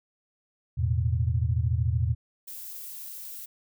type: chord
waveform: sine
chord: E suspended fourth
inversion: none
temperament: equal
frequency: 82.41 / 110 / 123.47 Hz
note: E2 / A2 / B2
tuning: 0 / 0 / 0 cents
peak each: -26 / -27 / -28 dBFS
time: 0.77-2.15 s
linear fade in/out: 20 ms
type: noise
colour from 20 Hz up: violet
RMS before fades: -40 dBFS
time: 2.47-3.46 s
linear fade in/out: 10 ms
effects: none